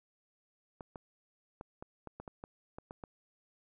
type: clicks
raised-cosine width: 1 ms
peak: -30 dBFS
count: 11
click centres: 0.808 / 0.958 / 1.611 / 1.825 / 2.073 / 2.2 / 2.278 / 2.439 / 2.785 / 2.909 / 3.038 s
effects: none